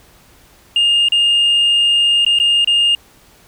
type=tone with dropouts; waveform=sine; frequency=2827 Hz; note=F7; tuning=20 cents sharp; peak=-8 dBFS; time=0.76-2.95 s; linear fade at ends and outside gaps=2 ms; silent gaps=1.086-1.121 / 2.249-2.264 / 2.388-2.399 / 2.646-2.674 s; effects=tanh soft clip ceiling -8 dBFS + pink hiss -48 dBFS RMS until 3.47 s